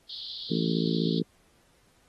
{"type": "band-pass noise", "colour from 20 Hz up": "pink", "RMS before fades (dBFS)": -39, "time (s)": [0.09, 1.2], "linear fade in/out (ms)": 10, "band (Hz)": [3300, 4700], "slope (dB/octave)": 96}
{"type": "harmonic tone", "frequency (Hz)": 55.8, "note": "A1", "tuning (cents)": 25, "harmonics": [3, 4, 5, 6, 7, 8], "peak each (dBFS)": [-28, -30, -32, -34, -35, -36], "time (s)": [0.5, 1.23], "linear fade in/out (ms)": 10}
{"effects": ["pink hiss -65 dBFS RMS until 2.08 s", "AAC 32 kbps"]}